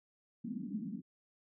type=band-pass noise; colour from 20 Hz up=pink; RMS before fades=-41 dBFS; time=0.44-1.02 s; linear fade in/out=10 ms; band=190 to 250 Hz; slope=48 dB/octave; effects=none